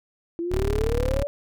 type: exponential sweep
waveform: sine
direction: up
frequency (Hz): 333.2 to 581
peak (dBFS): -25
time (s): 0.39-1.27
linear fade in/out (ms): 0
type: tone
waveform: 20% pulse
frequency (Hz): 36.71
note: D1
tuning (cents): 0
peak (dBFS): -18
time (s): 0.51-1.24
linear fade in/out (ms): 10
effects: none